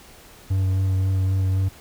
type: tone with vibrato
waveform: triangle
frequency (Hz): 95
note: F#2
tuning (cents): +46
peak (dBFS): -16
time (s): 0.5-1.69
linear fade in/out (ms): 10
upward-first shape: sine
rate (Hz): 3.8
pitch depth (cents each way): 14
effects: pink hiss -47 dBFS RMS until 1.8 s